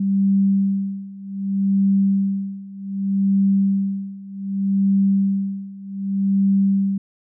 sine tone with tremolo, 196 Hz, G3, in tune, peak -13 dBFS, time 0-6.98 s, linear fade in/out 5 ms, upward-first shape sine, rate 0.65 Hz, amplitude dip 90%, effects none

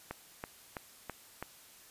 click train, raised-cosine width 0.5 ms, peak -23 dBFS, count 5, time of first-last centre 0.11-1.426 s, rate 3.04 Hz, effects white hiss -57 dBFS RMS until 1.9 s + resampled to 32000 Hz

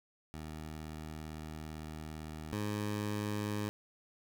15% pulse tone pair in turn, 77.78 / 104.39 Hz, D#2 / G#2, 0 / +9 cents, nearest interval perfect fourth, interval 509 cents, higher second, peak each -36 / -28 dBFS, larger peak second, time 0.34-2.53 / 2.53-3.69 s, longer first, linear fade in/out 0 ms, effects none

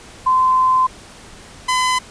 sine / sawtooth tone pair in turn, 1031 / 1013.9 Hz, C6 / B5, -26 / +45 cents, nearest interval unison, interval 29 cents, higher first, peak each -11 dBFS, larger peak neither, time 0.26-0.87 / 1.68-1.99 s, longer first, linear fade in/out 10 ms, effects pink hiss -40 dBFS RMS until 2.1 s + resampled to 22050 Hz

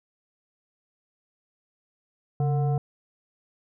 sine tone with frequency modulation, 138.9 Hz, C#3, 4 cents sharp, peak -21 dBFS, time 2.4-2.78 s, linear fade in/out 2 ms, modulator 592 Hz, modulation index 0.51, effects none

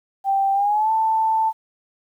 sine tone with pitch glide, 784 to 885.1 Hz, G5 to A5, 0 to +10 cents, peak -16 dBFS, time 0.24-1.53 s, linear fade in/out 50 ms, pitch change +210 cents, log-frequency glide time 0.53-0.91 s, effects 9-bit

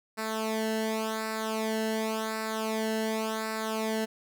sawtooth tone with flanger, 220 Hz, A3, in tune, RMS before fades -31 dBFS, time 0.17-4.06 s, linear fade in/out 20 ms, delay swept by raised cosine 0.31 to 0.85 ms, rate 0.9 Hz, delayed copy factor -0.8, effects none

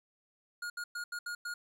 square tone bursts at uneven times, 1431 Hz, F6, 42 cents sharp, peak -37 dBFS, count 6, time 0.62-0.7 / 0.77-0.84 / 0.95-1.04 / 1.12-1.19 / 1.26-1.35 / 1.45-1.54 s, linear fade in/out 5 ms, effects low-pass 12000 Hz 12 dB/octave + 11-bit

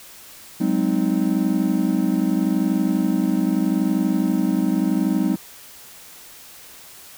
triangle chord, Ab dominant seventh, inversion third, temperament just, 186.89 / 207.7 / 259.6 / 311.5 Hz, Gb3 / Ab3 / C4 / Eb4, +18 / 0 / -13 / +2 cents, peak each -21 dBFS, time 0.6-5.36 s, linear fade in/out 10 ms, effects white hiss -43 dBFS RMS until 7.17 s

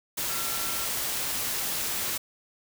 sine tone in noise, 1358 Hz, F6, 49 cents flat, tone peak -40 dBFS, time 0.29-0.86 s, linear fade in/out 10 ms, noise white, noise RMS -30 dBFS, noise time 0.17-2.18 s, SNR -13 dB, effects none

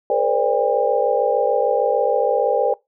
sine tone cluster, 418.3 / 473.5 / 520 / 587 / 803 Hz, G#4 / A#4 / C5 / D5 / G5, +12 / +27 / -11 / -1 / +41 cents, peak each -25 / -21 / -21 / -21 / -22 dBFS, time 0.1-2.74 s, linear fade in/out 2 ms, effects noise-tail reverb RT60 0.2 s tail -23 dB re dry

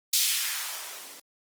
violet noise with band-pass filter sweep, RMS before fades -30 dBFS, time 0.13-1.2 s, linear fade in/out 5 ms, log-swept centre 4200 to 250 Hz, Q 1.2, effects Opus 24 kbps

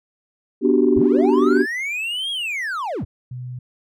sine chord, G major seventh, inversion first, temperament equal, 246.9 / 293.7 / 370 / 392 Hz, B3 / D4 / F#4 / G4, 0 / 0 / 0 / 0 cents, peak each -18 dBFS, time 0.61-1.66 s, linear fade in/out 50 ms
triangle linear two-way sweep, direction up then down, 41.85 to 3322 to 41.85 Hz, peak -21 dBFS, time 0.96-3.05 s, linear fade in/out 10 ms, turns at 2.31 s
sine tone, 125.1 Hz, B2, 23 cents sharp, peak -28 dBFS, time 3.31-3.59 s, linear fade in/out 5 ms
effects tanh soft clip ceiling -3 dBFS

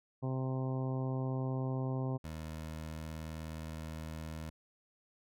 harmonic tone, 130.81 Hz, C3, in tune, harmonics 1 / 2 / 3 / 4 / 5 / 6 / 7 / 8, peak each -34 / -40 / -44 / -46 / -48 / -50 / -51 / -52 dBFS, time 0.22-2.18 s, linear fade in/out 20 ms
20% pulse tone with pitch glide, 78.9 to 79.36 Hz, D#2 to D#2, +25 to +35 cents, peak -36 dBFS, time 2.24-4.5 s, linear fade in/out 5 ms, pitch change +10 cents, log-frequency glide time 2.81-3.44 s
effects none

